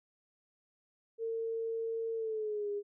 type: tone with pitch glide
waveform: sine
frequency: 453.7 to 408.9 Hz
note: A#4 to G#4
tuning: -47 to -27 cents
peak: -33 dBFS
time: 1.18-2.83 s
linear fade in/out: 50 ms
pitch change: -180 cents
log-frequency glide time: 2.14-2.7 s
effects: none